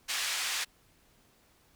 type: band-pass noise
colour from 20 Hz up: pink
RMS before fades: -33 dBFS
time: 0.08-0.65 s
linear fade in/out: 20 ms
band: 1800 to 8300 Hz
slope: 12 dB/octave
effects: pink hiss -65 dBFS RMS until 1.75 s